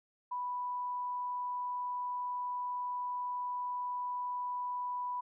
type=tone; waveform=sine; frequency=987.8 Hz; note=B5; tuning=in tune; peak=-34 dBFS; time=0.31-5.21 s; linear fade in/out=10 ms; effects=none